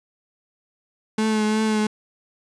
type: tone with vibrato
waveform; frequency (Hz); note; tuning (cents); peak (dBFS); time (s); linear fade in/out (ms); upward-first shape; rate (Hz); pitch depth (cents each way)
35% pulse; 216.1; A3; -31; -17; 1.18-1.87; 5; triangle; 2.8; 29
effects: resampled to 22050 Hz